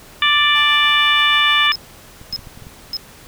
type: harmonic tone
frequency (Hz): 588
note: D5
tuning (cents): +2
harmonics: 2 / 3 / 4 / 5 / 6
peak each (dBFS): -18 / -18 / -18 / -18 / -18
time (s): 0.22-1.72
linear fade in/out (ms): 2
type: tone with tremolo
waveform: 25% pulse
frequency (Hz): 878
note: A5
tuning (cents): -4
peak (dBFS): -27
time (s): 0.54-1.68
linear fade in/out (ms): 20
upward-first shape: sine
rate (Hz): 6.4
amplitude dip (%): 30
type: tone bursts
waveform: triangle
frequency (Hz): 5140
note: E8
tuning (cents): -45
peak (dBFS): -19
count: 3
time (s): 1.72-2.968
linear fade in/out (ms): 0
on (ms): 36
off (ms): 570
type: clicks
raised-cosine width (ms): 5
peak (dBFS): -25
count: 7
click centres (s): 2.214 / 2.333 / 2.392 / 2.472 / 2.575 / 2.623 / 2.669
effects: pink hiss -42 dBFS RMS until 3.27 s